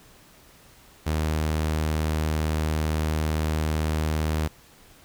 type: tone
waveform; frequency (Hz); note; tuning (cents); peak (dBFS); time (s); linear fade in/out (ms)
sawtooth; 77.78; D#2; 0; -19; 1.06-4.48; 10
effects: pink hiss -53 dBFS RMS until 5.04 s